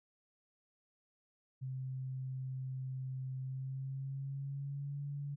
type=tone with pitch glide; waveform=sine; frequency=130.8 to 142.64 Hz; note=C3 to C#3; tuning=0 to +50 cents; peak=-38 dBFS; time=1.61-5.36 s; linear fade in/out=20 ms; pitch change=+150 cents; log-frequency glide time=3.4-5.02 s; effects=none